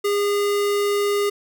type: tone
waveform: square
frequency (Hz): 407.6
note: G#4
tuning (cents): -32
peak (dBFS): -19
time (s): 0.04-1.3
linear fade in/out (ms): 10
effects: none